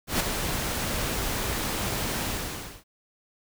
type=noise with ADSR envelope; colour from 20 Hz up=pink; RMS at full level=-23 dBFS; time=0.07-2.84 s; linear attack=130 ms; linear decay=10 ms; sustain=-6 dB; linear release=590 ms; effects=none